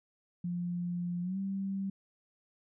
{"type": "tone with pitch glide", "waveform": "sine", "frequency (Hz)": [175.4, 194.62], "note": ["F3", "G3"], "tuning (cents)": [8, -12], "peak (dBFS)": -32, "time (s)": [0.44, 1.9], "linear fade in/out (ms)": 5, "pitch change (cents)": 180, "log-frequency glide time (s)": [1.22, 1.38], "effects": []}